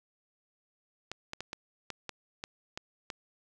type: clicks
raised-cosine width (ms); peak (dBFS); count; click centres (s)
0.2; -20; 9; 1.116 / 1.334 / 1.406 / 1.531 / 1.903 / 2.093 / 2.439 / 2.775 / 3.102
effects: none